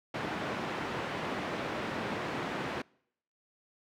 pink band-pass noise, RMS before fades -36 dBFS, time 0.14-2.82 s, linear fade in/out 5 ms, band 180 to 2300 Hz, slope 12 dB/octave, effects noise-tail reverb RT60 0.7 s tail -26 dB re dry

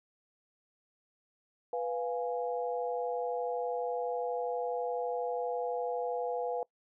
sine chord, F diminished, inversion second, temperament equal, 493.9 / 698.5 / 830.6 Hz, Cb5 / F5 / Ab5, 0 / 0 / 0 cents, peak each -33 / -37 / -39 dBFS, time 1.73-6.63 s, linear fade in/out 2 ms, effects noise-tail reverb RT60 0.1 s tail -23 dB re dry

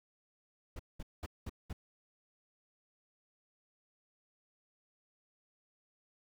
brown noise bursts, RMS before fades -41 dBFS, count 5, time 0.76-1.73 s, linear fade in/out 5 ms, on 34 ms, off 200 ms, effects none

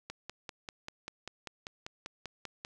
click train, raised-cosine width 0.2 ms, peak -23 dBFS, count 14, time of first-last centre 0.1-2.649 s, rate 5.1 Hz, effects none

